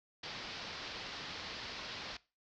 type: low-pass noise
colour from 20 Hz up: white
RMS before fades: -45 dBFS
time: 0.23-2.17 s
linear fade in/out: 5 ms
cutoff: 5100 Hz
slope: 48 dB/octave
effects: noise-tail reverb RT60 0.3 s tail -20 dB re dry